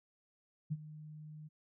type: tone with ADSR envelope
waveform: sine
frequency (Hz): 153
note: D#3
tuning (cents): -29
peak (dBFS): -31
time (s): 0.7-1.49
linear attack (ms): 21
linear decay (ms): 41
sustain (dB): -16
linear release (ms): 23
effects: none